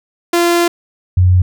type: tone pair in turn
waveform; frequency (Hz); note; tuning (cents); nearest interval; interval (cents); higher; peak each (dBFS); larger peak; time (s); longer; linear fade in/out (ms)
sawtooth / sine; 344.3 / 91.03; F4 / F#2; -25 / -28; octave + major seventh; 2303; first; -6; neither; 0.33-0.68 / 1.17-1.42; first; 5
effects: none